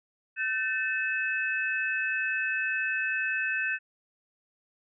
sine tone cluster, 1533 / 1775 / 2588 Hz, G6 / A6 / E7, -39 / +15 / -32 cents, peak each -30 / -32 / -31 dBFS, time 0.36-3.79 s, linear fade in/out 50 ms, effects none

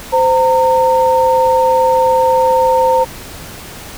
sine tone pair together, 517 / 915.9 Hz, C5 / A#5, -21 / -31 cents, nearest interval minor seventh, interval 990 cents, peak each -11 dBFS, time 0.12-3.05 s, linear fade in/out 20 ms, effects pink hiss -31 dBFS RMS until 3.97 s

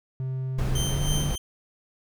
triangle tone with pitch glide, 130.81 to 145.98 Hz, C3 to D3, 0 to -10 cents, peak -25 dBFS, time 0.2-1.31 s, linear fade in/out 0 ms, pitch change +190 cents, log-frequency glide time 0.84-1.05 s
brown noise, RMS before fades -27 dBFS, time 0.58-1.36 s, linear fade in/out 10 ms
20% pulse tone with tremolo, 3122 Hz, G7, 8 cents flat, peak -23 dBFS, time 0.75-1.38 s, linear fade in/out 5 ms, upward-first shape sine, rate 3.2 Hz, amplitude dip 65%
effects none

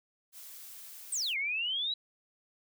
blue noise, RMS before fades -48 dBFS, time 0.32-1.35 s, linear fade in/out 50 ms
sine exponential two-way sweep, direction down then up, 8870 to 2100 to 3960 Hz, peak -30 dBFS, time 1.12-1.94 s, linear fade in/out 5 ms, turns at 1.37 s
effects none

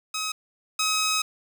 10% pulse tone pair in turn, 1272 / 1272 Hz, D#6 / D#6, +38 / +38 cents, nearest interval unison, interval 0 cents, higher neither, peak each -19 / -14 dBFS, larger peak second, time 0.14-0.32 / 0.79-1.22 s, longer second, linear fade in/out 5 ms, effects none

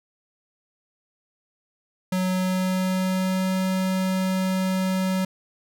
square tone with pitch glide, 185 to 187.69 Hz, F#3 to F#3, 0 to +25 cents, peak -22 dBFS, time 2.12-5.25 s, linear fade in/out 5 ms, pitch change +25 cents, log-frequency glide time 2.31-3.54 s, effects none

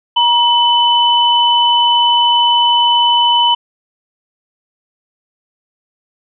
sine tone pair together, 950 / 3009 Hz, A#5 / F#7, +33 / +28 cents, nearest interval octave + minor sixth, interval 1995 cents, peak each -11 dBFS, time 0.16-3.55 s, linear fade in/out 10 ms, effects none

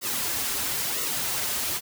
white noise with flanger, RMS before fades -28 dBFS, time 0.01-1.81 s, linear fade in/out 50 ms, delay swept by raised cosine 1.2 to 6.2 ms, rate 1 Hz, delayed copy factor -0.7, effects none

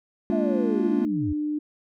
triangle chord, Bb dominant seventh, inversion third, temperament just, 209.8 / 233.1 / 291.4 / 349.6 Hz, Ab3 / Bb3 / D4 / F4, +18 / 0 / -13 / +2 cents, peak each -25 dBFS, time 0.3-1.05 s, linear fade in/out 0 ms
sine linear sweep, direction down, 669 to 69.3 Hz, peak -27 dBFS, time 0.32-1.33 s, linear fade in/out 5 ms
sine tone, 299.7 Hz, D4, 35 cents sharp, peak -24 dBFS, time 1.03-1.59 s, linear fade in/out 10 ms
effects none

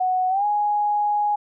sine tone with pitch glide, 740 to 830.6 Hz, F#5 to G#5, 0 to 0 cents, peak -18 dBFS, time 0-1.36 s, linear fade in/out 10 ms, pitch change +200 cents, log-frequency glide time 0.29-0.45 s, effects none

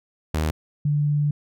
sawtooth / sine tone pair in turn, 78.1 / 147.01 Hz, D#2 / D3, +7 / +2 cents, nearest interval major seventh, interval 1095 cents, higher second, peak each -17 / -18 dBFS, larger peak first, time 0.34-0.51 / 0.85-1.31 s, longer second, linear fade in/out 5 ms, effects none

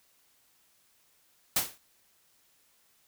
white noise with exponential decay, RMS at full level -22 dBFS, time 1.56-1.78 s, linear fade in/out 5 ms, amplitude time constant 46 ms, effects white hiss -67 dBFS RMS until 3.07 s

